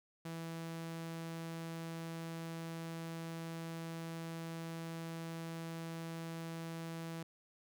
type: tone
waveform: sawtooth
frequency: 164.81 Hz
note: E3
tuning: in tune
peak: -38 dBFS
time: 0.25-7.23 s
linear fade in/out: 5 ms
effects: none